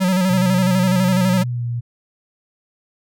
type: tone with vibrato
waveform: square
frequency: 185 Hz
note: F#3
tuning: in tune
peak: -15 dBFS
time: 0-1.44 s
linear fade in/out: 20 ms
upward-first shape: square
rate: 12 Hz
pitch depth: 47 cents each way
type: tone with pitch glide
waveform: sine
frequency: 130.1 to 119.3 Hz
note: C3 to A#2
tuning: -9 to +41 cents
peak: -20 dBFS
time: 0.29-1.81 s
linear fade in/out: 20 ms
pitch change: -150 cents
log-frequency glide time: 1.14-1.64 s
effects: none